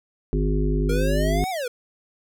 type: harmonic tone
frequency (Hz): 51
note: G#1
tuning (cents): -31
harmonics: 1 / 3 / 5 / 7 / 8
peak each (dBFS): -21 / -26 / -28 / -29 / -30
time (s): 0.33-1.44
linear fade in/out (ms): 0
type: exponential two-way sweep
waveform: square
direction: up then down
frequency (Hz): 464.6 to 771 to 464.6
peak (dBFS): -26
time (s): 0.89-1.68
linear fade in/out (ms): 5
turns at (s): 1.5
effects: none